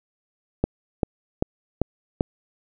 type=click train; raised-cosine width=2 ms; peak=-6 dBFS; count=5; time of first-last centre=0.64-2.209 s; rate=2.55 Hz; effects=none